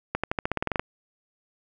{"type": "accelerating click train", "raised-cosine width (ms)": 0.5, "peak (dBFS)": -10, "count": 12, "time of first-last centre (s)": [0.15, 0.795], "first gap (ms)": 86, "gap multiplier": 0.92, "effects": []}